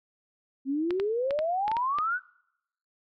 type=exponential sweep; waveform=sine; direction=up; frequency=260.9 to 1537 Hz; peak=-25 dBFS; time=0.65-2.2 s; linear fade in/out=50 ms
type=clicks; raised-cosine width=0.3 ms; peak=-19 dBFS; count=8; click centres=0.907 / 0.999 / 1.308 / 1.39 / 1.68 / 1.716 / 1.768 / 1.986 s
effects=noise-tail reverb RT60 0.8 s tail -24 dB re dry